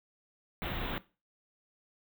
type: band-stop noise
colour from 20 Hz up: pink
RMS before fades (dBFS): -36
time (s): 0.62-0.98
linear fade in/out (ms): 0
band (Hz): 3800 to 15000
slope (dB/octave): 96
effects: noise-tail reverb RT60 0.3 s tail -18 dB re dry